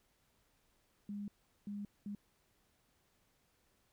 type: tone bursts at uneven times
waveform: sine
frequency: 204.1 Hz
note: G#3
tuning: 30 cents flat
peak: -40 dBFS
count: 3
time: 1.09-1.28 / 1.67-1.85 / 2.06-2.15 s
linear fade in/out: 2 ms
effects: pink hiss -75 dBFS RMS until 3.92 s